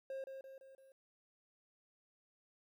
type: tone with echo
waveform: triangle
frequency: 535 Hz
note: C5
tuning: 38 cents sharp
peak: -39 dBFS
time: 0.1-0.24 s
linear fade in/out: 2 ms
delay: 170 ms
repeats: 4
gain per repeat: -5 dB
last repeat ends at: 0.92 s
effects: 13-bit